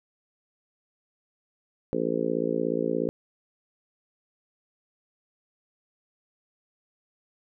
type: harmonic tone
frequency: 56.9 Hz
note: A#1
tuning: 41 cents flat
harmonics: 3 / 4 / 5 / 6 / 7 / 8 / 9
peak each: -35 / -33 / -31 / -34 / -31 / -30 / -32 dBFS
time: 1.93-3.09 s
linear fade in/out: 0 ms
effects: none